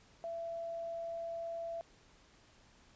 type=tone; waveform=sine; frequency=670 Hz; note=E5; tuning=28 cents sharp; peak=-38 dBFS; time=0.24-1.81 s; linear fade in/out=0 ms; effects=pink hiss -64 dBFS RMS until 2.95 s + resampled to 16000 Hz